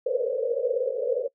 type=band-pass noise; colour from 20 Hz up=white; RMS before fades=-26 dBFS; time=0.06-1.28 s; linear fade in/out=10 ms; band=460 to 540 Hz; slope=96 dB/octave; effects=noise-tail reverb RT60 0.1 s tail -23 dB re dry